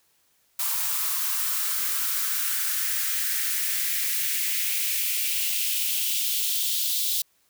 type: noise with high-pass filter sweep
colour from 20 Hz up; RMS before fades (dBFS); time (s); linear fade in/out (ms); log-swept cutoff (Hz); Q
blue; -26; 0.59-7.22; 5; 980 to 3700; 2.9
effects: white hiss -66 dBFS RMS until 7.49 s